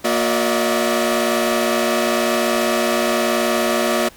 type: tone cluster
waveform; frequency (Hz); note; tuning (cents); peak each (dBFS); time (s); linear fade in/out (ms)
sawtooth; 234.2 / 361.2 / 583 / 644; A#3 / F#4 / D5 / E5; +8 / -42 / -13 / -41; -18; 0.04-4.09; 10
effects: pink hiss -45 dBFS RMS until 4.16 s